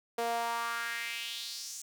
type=tone with high-pass filter sweep; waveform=sawtooth; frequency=233.1 Hz; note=A#3; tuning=in tune; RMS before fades=-36 dBFS; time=0.18-1.82 s; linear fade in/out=5 ms; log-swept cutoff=540 to 7100 Hz; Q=3.2; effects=none